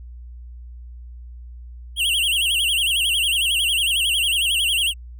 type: tone with vibrato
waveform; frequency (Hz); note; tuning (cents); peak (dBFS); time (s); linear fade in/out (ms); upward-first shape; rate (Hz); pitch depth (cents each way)
square; 2998; F#7; +22; -18; 1.96-4.94; 50; sine; 11; 180
effects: added 60 Hz sine -35 dBFS peak until 5.19 s